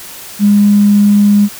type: tone with tanh clipping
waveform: triangle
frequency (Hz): 204.8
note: G#3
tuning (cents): -24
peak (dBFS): -4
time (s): 0.39-1.49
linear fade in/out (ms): 50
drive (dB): 2
effects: white hiss -30 dBFS RMS until 1.59 s